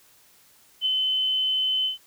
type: tone with ADSR envelope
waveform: sine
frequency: 3046 Hz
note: F#7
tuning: 50 cents sharp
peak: -19 dBFS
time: 0.81-1.98 s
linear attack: 47 ms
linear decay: 13 ms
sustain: -2 dB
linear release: 130 ms
effects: white hiss -57 dBFS RMS until 2.06 s